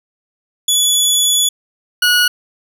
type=tone pair in turn; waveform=20% pulse; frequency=3418 / 1458 Hz; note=G#7 / F#6; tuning=+49 / -26 cents; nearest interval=octave + minor third; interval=1475 cents; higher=first; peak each=-5 dBFS; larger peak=neither; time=0.68-1.49 / 2.02-2.28 s; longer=first; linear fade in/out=5 ms; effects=none